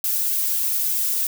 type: noise with flanger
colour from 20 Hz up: violet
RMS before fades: -22 dBFS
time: 0.04-1.27 s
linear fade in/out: 2 ms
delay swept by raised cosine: 1.8 to 2.8 ms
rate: 3.3 Hz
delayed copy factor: +0.7
effects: none